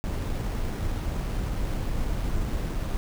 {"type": "noise with sample-and-hold", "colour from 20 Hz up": "brown", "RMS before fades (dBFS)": -28, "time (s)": [0.04, 2.97], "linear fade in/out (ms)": 0, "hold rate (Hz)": 7350, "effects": []}